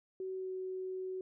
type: tone with pitch glide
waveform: sine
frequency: 376.8 to 373.8 Hz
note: F#4 to F#4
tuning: +32 to +18 cents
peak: -37 dBFS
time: 0.2-1.21 s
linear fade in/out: 2 ms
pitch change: -14 cents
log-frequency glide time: 0.35-0.51 s
effects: none